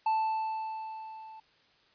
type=tone with level ramp; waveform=triangle; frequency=880 Hz; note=A5; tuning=in tune; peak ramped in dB=-22 to -44 dBFS; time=0.06-1.4 s; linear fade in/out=5 ms; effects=white hiss -65 dBFS RMS until 1.94 s + resampled to 11025 Hz